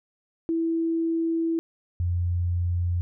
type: tone pair in turn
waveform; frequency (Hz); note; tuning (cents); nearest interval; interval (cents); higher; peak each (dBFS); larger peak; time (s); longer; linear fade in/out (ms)
sine; 329.3 / 87.7; E4 / F2; -2 / +8; octave + major seventh; 2290; first; -22; neither; 0.49-1.59 / 2-3.01; first; 0
effects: none